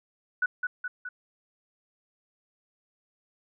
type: tone with echo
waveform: sine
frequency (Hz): 1480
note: F#6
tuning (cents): 0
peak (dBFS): -22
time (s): 0.42-0.46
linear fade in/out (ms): 5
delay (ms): 210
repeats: 3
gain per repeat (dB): -4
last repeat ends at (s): 1.09
effects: none